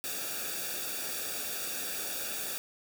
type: noise with comb filter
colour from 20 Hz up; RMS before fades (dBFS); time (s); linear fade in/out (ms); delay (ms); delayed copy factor
white; -36; 0.04-2.58; 0; 0.97; -0.8
effects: none